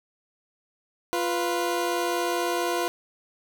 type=tone pair together; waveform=20% pulse; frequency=348.6 / 493 Hz; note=F4 / B4; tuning=-3 / -3 cents; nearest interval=tritone; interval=600 cents; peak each=-21 / -24 dBFS; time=1.13-2.88 s; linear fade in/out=0 ms; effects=none